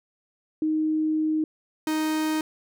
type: tone pair in turn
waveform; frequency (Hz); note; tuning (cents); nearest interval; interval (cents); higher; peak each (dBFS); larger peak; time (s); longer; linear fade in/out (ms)
sine / 45% pulse; 311.6 / 311.6; D#4 / D#4; +3 / +3; unison; 0; neither; -21 / -23; first; 0.62-1.44 / 1.87-2.41; first; 2
effects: none